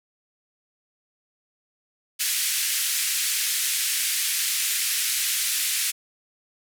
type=band-pass noise; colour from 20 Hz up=white; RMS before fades=-25 dBFS; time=2.19-5.92 s; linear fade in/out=20 ms; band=1800 to 13000 Hz; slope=24 dB/octave; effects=none